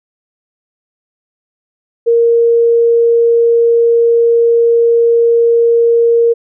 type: tone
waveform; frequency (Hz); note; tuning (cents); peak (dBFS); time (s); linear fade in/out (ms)
sine; 466.2; A#4; 0; -6; 2.06-6.34; 20
effects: none